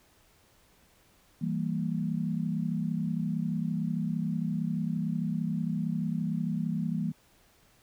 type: chord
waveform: sine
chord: E diminished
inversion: none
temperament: equal with one note detuned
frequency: 164.81 / 196 / 231.2 Hz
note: E3 / G3 / Bb3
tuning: 0 / 0 / -14 cents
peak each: -31 / -33 / -33 dBFS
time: 1.41-7.12 s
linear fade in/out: 10 ms
effects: pink hiss -63 dBFS RMS until 7.82 s